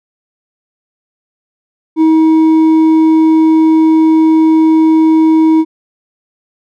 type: tone with hard clipping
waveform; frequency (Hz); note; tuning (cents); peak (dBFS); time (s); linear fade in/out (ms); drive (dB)
sine; 318.6; D#4; +41; -6; 1.96-5.65; 50; 4
effects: none